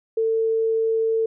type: tone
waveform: sine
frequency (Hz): 448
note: A4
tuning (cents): +31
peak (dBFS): -18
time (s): 0.17-1.26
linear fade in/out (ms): 5
effects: none